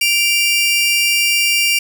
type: tone pair together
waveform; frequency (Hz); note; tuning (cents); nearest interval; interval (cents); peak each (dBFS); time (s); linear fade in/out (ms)
sawtooth; 2349 / 2794; D7 / F7; 0 / 0; minor third; 300; -12; 0.01-1.79; 5
effects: none